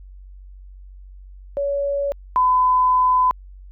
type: tone pair in turn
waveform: sine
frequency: 564 / 1009 Hz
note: C#5 / B5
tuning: +30 / +37 cents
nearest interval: minor seventh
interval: 1007 cents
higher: second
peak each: -19 / -13 dBFS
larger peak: second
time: 1.57-2.12 / 2.36-3.31 s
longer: second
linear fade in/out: 0 ms
effects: added 47 Hz sine -38 dBFS peak until 3.71 s